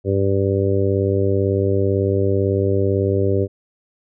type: harmonic tone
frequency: 98 Hz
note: G2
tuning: in tune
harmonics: 1 / 2 / 3 / 4 / 5 / 6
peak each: -19 / -27 / -25 / -20 / -23 / -28 dBFS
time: 0.04-3.48 s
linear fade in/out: 50 ms
effects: none